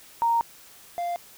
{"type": "tone pair in turn", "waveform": ["sine", "triangle"], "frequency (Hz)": [929, 696], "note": ["A#5", "F5"], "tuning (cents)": [-6, -6], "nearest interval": "perfect fourth", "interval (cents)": 500, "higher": "first", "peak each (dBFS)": [-19, -24], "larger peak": "first", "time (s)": [[0.22, 0.41], [0.98, 1.16]], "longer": "first", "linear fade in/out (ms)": 0, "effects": ["white hiss -50 dBFS RMS until 1.37 s"]}